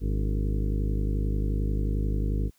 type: harmonic tone with a mistuned harmonic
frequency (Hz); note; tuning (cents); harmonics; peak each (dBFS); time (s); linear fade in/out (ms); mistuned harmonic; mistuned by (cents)
51.3; G#1; -21; 1 / 2 / 3 / 4 / 5 / 6 / 7 / 8 / 9; -25 / -31 / -35 / -37 / -39 / -41 / -42 / -43 / -44; 0-2.51; 50; 5; +110
effects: white hiss -66 dBFS RMS until 2.58 s